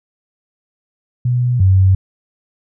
sine tone pair in turn, 123.47 / 94.8 Hz, B2 / F#2, 0 / +43 cents, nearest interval perfect fourth, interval 457 cents, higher first, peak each -12 / -7 dBFS, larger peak second, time 1.25-1.6 / 1.6-1.95 s, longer neither, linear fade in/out 5 ms, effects none

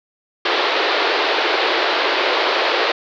pink band-pass noise, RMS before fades -18 dBFS, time 0.45-2.92 s, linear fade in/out 5 ms, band 350 to 4500 Hz, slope 48 dB/octave, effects none

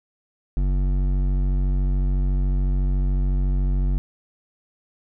sine tone with hard clipping, 46.95 Hz, F#1, 26 cents sharp, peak -20 dBFS, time 0.57-3.98 s, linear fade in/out 0 ms, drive 11 dB, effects none

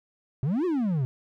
triangle exponential two-way sweep, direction up then down, 122.3 to 380 to 122.3 Hz, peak -21 dBFS, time 0.43-1.05 s, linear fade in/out 0 ms, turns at 0.65 s, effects none

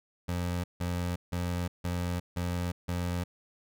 25% pulse tone bursts, 88.1 Hz, F2, 16 cents sharp, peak -26 dBFS, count 6, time 0.28-3.24 s, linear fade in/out 10 ms, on 360 ms, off 160 ms, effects none

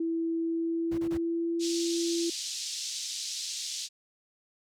sine tone with pitch glide, 330 to 337.5 Hz, E4 to E4, +2 to +41 cents, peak -27 dBFS, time 0-2.3 s, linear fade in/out 5 ms, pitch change +39 cents, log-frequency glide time 0.4-1.78 s
brown noise bursts, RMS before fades -35 dBFS, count 3, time 0.91-1.177 s, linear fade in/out 10 ms, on 73 ms, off 24 ms
pink band-pass noise, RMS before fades -36 dBFS, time 1.59-3.89 s, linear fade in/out 50 ms, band 3800 to 7300 Hz, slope 24 dB/octave
effects high-pass 100 Hz 12 dB/octave

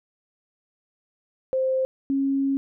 sine tone pair in turn, 523.3 / 273.5 Hz, C5 / C#4, 0 / -23 cents, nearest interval major seventh, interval 1123 cents, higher first, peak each -20 dBFS, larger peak neither, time 1.53-1.85 / 2.1-2.57 s, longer second, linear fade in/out 0 ms, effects none

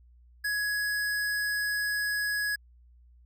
square tone, 1674 Hz, G#6, 13 cents sharp, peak -28 dBFS, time 0.44-2.56 s, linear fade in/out 10 ms, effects added 60 Hz sine -54 dBFS peak until 3.25 s

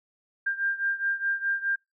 sine beating tone pair, 1593 / 1597.8 Hz, G6 / G6, +27 / +33 cents, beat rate 4.8 Hz, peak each -27 / -30 dBFS, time 0.46-1.76 s, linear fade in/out 10 ms, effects noise-tail reverb RT60 0.2 s tail -26 dB re dry

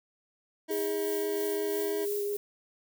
25% pulse tone with pitch glide, 319.3 to 322.5 Hz, D#4 to E4, +45 to -38 cents, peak -32 dBFS, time 0.68-2.06 s, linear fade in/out 20 ms, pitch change +17 cents, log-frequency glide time 1.74-1.81 s
sine tone with vibrato, 409.7 Hz, G#4, 24 cents flat, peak -29 dBFS, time 0.7-2.37 s, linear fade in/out 10 ms, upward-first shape triangle, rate 5.7 Hz, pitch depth 16 cents each way
violet noise with tremolo, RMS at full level -38 dBFS, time 0.71-2.37 s, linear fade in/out 2 ms, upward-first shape sine, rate 3 Hz, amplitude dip 45%
effects none

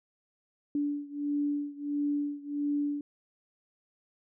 sine beating tone pair, 289.3 / 290.8 Hz, D4 / D4, -26 / -17 cents, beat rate 1.5 Hz, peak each -31 / -33 dBFS, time 0.75-3.01 s, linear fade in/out 2 ms, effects none

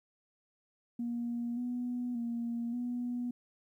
sine tone with pitch steps, 237.4 / 245.3 / 234.8 / 243.8 Hz, A#3 / B3 / A#3 / B3, +32 / -12 / +13 / -22 cents, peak -32 dBFS, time 0.99-3.31 s, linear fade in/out 5 ms, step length 580 ms, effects tanh soft clip ceiling -28 dBFS + 12-bit

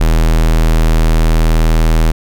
square tone, 40.19 Hz, E1, 43 cents flat, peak -8 dBFS, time 0-2.12 s, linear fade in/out 10 ms, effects none

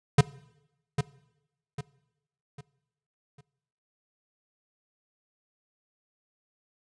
square tone with echo, 141.8 Hz, C#3, 40 cents sharp, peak -14 dBFS, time 0.18-0.21 s, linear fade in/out 5 ms, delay 800 ms, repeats 4, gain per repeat -9 dB, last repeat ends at 3.41 s, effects noise-tail reverb RT60 0.9 s tail -21 dB re dry + resampled to 22050 Hz

